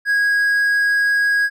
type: tone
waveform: triangle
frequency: 1649 Hz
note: G#6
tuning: 13 cents flat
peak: -12 dBFS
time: 0.05-1.5 s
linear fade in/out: 50 ms
effects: none